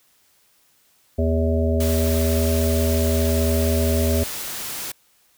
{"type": "harmonic tone", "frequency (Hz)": 80.9, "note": "E2", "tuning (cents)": -32, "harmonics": [1, 3, 5, 7, 8], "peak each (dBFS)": [-19, -24, -26, -27, -28], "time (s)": [1.18, 4.24], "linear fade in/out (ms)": 10}
{"type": "noise", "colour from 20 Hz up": "white", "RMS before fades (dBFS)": -30, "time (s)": [1.8, 4.92], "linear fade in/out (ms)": 5}
{"effects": ["white hiss -60 dBFS RMS until 5.37 s"]}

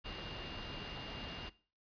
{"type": "tone in noise", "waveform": "sine", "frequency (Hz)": 2811, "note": "F7", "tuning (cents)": 11, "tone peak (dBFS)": -48, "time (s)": [0.04, 1.5], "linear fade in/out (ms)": 20, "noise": "pink", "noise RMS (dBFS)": -45, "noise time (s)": [0.04, 1.5], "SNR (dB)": -6, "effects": ["noise-tail reverb RT60 0.4 s tail -19 dB re dry", "resampled to 11025 Hz"]}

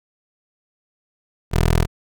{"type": "tone", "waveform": "15% pulse", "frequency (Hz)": 41.2, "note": "E1", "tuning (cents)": 0, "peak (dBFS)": -8, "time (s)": [1.51, 1.87], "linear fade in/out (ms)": 50, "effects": []}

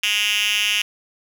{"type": "tone with high-pass filter", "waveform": "5% pulse", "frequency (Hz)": 207.7, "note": "G#3", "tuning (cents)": 0, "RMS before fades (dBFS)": -20, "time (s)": [0.03, 0.82], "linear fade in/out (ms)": 5, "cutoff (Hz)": 2900, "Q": 5, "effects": []}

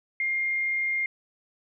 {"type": "tone", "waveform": "sine", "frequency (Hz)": 2119, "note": "C7", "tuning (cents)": 21, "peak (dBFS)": -24, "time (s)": [0.2, 1.06], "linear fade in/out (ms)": 2, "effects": []}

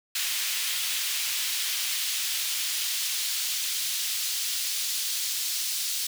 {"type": "noise with high-pass filter sweep", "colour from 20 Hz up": "pink", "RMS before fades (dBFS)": -29, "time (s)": [0.15, 6.07], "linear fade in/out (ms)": 5, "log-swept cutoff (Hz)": [2700, 4300], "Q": 1.1, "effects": []}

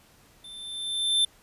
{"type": "tone with level ramp", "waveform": "square", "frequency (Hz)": 3554, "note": "A7", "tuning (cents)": 17, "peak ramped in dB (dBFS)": [-43, -19], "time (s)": [0.44, 1.25], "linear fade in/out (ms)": 5, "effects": ["pink hiss -58 dBFS RMS until 1.42 s", "resampled to 32000 Hz"]}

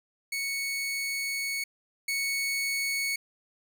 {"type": "tone pair in turn", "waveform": "sawtooth", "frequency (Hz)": [2217, 2217], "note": ["C#7", "C#7"], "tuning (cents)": [0, 0], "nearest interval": "unison", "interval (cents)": 0, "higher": "neither", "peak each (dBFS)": [-26, -24], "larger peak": "second", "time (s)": [[0.32, 1.64], [2.08, 3.16]], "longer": "first", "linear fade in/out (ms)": 5, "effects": []}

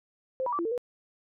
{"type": "tone with pitch steps", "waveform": "sine", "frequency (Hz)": [522, 970, 1163, 339.2, 449.5, 487.5], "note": ["C5", "B5", "D6", "E4", "A4", "B4"], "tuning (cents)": [-4, -31, -17, 50, 37, -23], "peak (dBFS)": -27, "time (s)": [0.4, 0.778], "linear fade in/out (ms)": 0, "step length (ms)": 63, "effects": []}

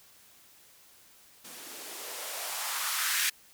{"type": "noise with band-pass filter sweep", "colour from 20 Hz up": "violet", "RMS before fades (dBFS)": -34, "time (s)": [1.44, 3.3], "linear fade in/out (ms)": 10, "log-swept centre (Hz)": [210, 1900], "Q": 2.2, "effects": ["white hiss -58 dBFS RMS until 3.53 s"]}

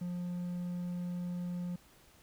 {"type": "tone", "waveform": "triangle", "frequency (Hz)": 176.9, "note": "F3", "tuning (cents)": 23, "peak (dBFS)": -33, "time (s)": [0.01, 1.76], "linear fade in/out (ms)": 5, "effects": ["pink hiss -62 dBFS RMS until 2.22 s"]}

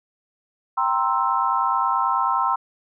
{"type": "chord", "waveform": "sine", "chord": "C dominant seventh", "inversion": "second", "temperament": "equal with one note detuned", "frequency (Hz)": [784, 937.2, 1046.5, 1318.5], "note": ["G5", "Bb5", "C6", "E6"], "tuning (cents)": [0, 9, 0, 0], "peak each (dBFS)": [-26, -24, -22, -24], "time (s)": [0.77, 2.56], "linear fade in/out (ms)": 10, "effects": []}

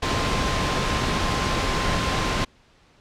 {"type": "tone in noise", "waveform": "sine", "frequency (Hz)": 1046.5, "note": "C6", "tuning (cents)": 0, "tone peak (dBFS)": -30, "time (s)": [0.02, 2.45], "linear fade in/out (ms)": 10, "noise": "pink", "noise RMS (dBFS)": -23, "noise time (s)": [0.02, 2.45], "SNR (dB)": -10, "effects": ["pink hiss -57 dBFS RMS until 3 s", "low-pass 5000 Hz 12 dB/octave"]}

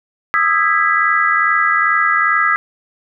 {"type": "chord", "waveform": "sine", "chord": "E major seventh", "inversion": "third", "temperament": "just", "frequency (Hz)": [1236.1, 1318.5, 1648.1, 1977.8], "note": ["D#6", "E6", "G#6", "B6"], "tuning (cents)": [-12, 0, -14, 2], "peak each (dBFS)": -17, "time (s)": [0.34, 2.56], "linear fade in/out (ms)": 0, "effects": []}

